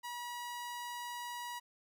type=tone; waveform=sawtooth; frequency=965 Hz; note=B5; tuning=40 cents flat; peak=-37 dBFS; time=0.03-1.6 s; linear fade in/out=20 ms; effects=none